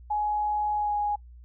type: tone with pitch glide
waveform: sine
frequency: 839 to 828.9 Hz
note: G#5 to G#5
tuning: +17 to -4 cents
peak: -24 dBFS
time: 0.1-1.16 s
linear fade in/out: 10 ms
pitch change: -21 cents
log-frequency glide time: 0.74-0.95 s
effects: noise-tail reverb RT60 0.1 s tail -23 dB re dry + added 60 Hz sine -45 dBFS peak until 1.44 s